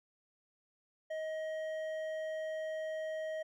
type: tone with hard clipping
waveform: triangle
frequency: 630 Hz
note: D#5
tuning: 21 cents sharp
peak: -38 dBFS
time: 1.1-3.43 s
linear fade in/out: 10 ms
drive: 11 dB
effects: none